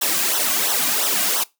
white noise with flanger, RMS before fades -20 dBFS, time 0.01-1.44 s, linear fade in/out 10 ms, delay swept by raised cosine 0.42 to 2.32 ms, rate 2.9 Hz, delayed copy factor -0.85, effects noise-tail reverb RT60 0.2 s tail -21 dB re dry + high-pass 200 Hz 12 dB/octave

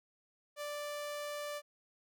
sawtooth tone, 587.3 Hz, D5, in tune, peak -35 dBFS, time 0.56-1.62 s, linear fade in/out 50 ms, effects none

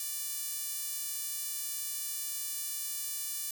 sawtooth tone with high-pass filter, 587.3 Hz, D5, in tune, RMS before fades -37 dBFS, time 0-3.51 s, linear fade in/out 2 ms, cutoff 8500 Hz, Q 0.63, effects 10-bit

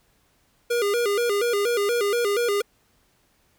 square tone with vibrato, 440 Hz, A4, in tune, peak -21 dBFS, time 0.7-2.62 s, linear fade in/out 10 ms, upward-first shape square, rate 4.2 Hz, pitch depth 140 cents each way, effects pink hiss -64 dBFS RMS until 3.58 s

